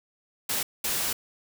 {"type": "noise bursts at uneven times", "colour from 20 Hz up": "white", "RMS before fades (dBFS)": -28, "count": 2, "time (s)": [[0.49, 0.63], [0.84, 1.13]], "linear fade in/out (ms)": 5, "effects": []}